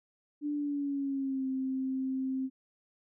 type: tone with pitch glide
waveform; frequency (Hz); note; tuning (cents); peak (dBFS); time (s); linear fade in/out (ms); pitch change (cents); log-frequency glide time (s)
sine; 293.7 to 263.2; D4 to C4; 0 to +10; -30; 0.41-2.5; 50; -190; 0.53-1.47
effects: none